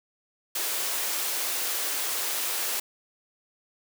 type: high-pass noise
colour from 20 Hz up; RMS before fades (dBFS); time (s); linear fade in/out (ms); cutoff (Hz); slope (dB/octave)
white; -29; 0.55-2.8; 5; 330; 24
effects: none